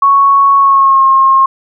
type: tone with pitch glide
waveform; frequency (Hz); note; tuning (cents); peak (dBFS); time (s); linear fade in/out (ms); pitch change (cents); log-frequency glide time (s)
sine; 1108.7 to 1072.8; C#6 to C6; 0 to +43; -4; 0.02-1.46; 5; -57; 0.57-1.05
effects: none